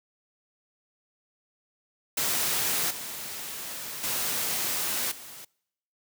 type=noise with level steps; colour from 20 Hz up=white; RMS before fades=-27 / -37 / -29 / -44 dBFS; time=2.17-5.45 s; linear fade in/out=5 ms; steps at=2.9 / 4.03 / 5.11 s; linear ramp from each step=10 ms; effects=noise-tail reverb RT60 0.8 s tail -26 dB re dry + high-pass 100 Hz 12 dB/octave